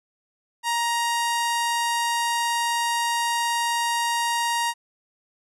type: tone with low-pass filter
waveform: sawtooth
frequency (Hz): 939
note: A#5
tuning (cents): +12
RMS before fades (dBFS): -24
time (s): 0.63-4.74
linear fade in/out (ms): 50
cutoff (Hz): 10000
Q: 1.3
effects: none